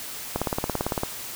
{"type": "click train", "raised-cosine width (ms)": 1, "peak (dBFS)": -10, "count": 13, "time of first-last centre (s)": [0.36, 1.034], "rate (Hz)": 17.8, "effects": ["white hiss -36 dBFS RMS until 1.35 s"]}